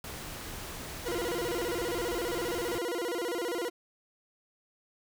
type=noise; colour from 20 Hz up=pink; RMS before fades=-41 dBFS; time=0.04-2.78 s; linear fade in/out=2 ms
type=tone with vibrato; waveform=40% pulse; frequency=409.5 Hz; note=G#4; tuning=24 cents flat; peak=-30 dBFS; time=1.05-3.7 s; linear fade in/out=20 ms; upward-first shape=square; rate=15 Hz; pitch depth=290 cents each way
effects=none